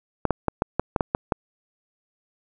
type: clicks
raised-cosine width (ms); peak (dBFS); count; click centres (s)
1; -6; 9; 0.253 / 0.307 / 0.483 / 0.621 / 0.796 / 0.962 / 1.008 / 1.149 / 1.322
effects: none